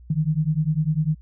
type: beating tone pair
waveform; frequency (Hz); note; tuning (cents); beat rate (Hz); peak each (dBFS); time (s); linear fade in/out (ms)
sine; 150 / 160; D3 / D#3; +37 / +49; 10; -22; 0.1-1.15; 5
effects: added 60 Hz sine -43 dBFS peak until 1.21 s